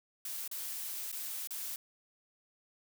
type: noise with dropouts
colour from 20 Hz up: blue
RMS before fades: -40 dBFS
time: 0.25-1.76 s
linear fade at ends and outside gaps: 2 ms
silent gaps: 0.478-0.513 / 1.117-1.126 / 1.473-1.507 s
effects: none